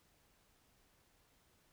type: silence
effects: pink hiss -72 dBFS RMS until 1.72 s